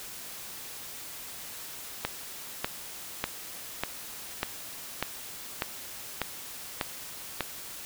click train, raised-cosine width 0.3 ms, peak -11 dBFS, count 10, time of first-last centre 2.05-7.407 s, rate 1.68 Hz, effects white hiss -42 dBFS RMS until 7.85 s

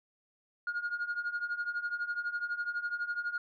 sine tone with tremolo, 1428 Hz, F6, 38 cents sharp, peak -27 dBFS, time 0.67-3.38 s, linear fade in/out 2 ms, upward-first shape triangle, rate 12 Hz, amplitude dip 90%, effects tanh soft clip ceiling -28 dBFS

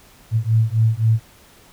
sine beating tone pair, 110 / 113.8 Hz, A2 / A#2, 0 / -41 cents, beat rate 3.8 Hz, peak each -17 dBFS, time 0.31-1.2 s, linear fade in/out 50 ms, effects pink hiss -49 dBFS RMS until 1.72 s

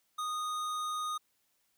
sine tone with hard clipping, 1237 Hz, D#6, 10 cents flat, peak -35 dBFS, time 0.18-1.18 s, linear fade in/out 10 ms, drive 16 dB, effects white hiss -75 dBFS RMS until 1.77 s

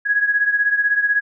sine beating tone pair, 1661 / 1677 Hz, G#6 / G#6, 0 / +16 cents, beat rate 16 Hz, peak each -16 / -21 dBFS, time 0.05-1.21 s, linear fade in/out 20 ms, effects none

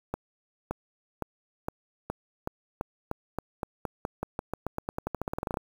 accelerating click train, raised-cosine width 1 ms, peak -16 dBFS, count 30, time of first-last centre 0.14-5.572 s, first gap 570 ms, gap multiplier 0.9, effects 7-bit

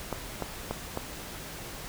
clicks, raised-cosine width 1 ms, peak -16 dBFS, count 4, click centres 0.127 / 0.423 / 0.71 / 0.974 s, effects pink hiss -41 dBFS RMS until 1.88 s

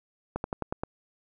slowing click train, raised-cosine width 1 ms, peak -16 dBFS, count 6, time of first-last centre 0.36-0.835 s, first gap 81 ms, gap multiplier 1.08, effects none

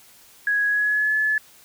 sine tone with pitch glide, 1664 to 1721.7 Hz, G#6 to A6, +3 to -38 cents, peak -18 dBFS, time 0.47-1.38 s, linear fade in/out 2 ms, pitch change +59 cents, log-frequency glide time 0.67-1.15 s, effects white hiss -51 dBFS RMS until 1.64 s

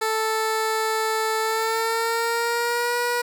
15% pulse tone with pitch glide, 440 to 482.6 Hz, A4 to B4, 0 to -40 cents, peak -15 dBFS, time 0.01-3.22 s, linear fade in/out 10 ms, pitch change +160 cents, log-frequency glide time 1.4-2.97 s, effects none

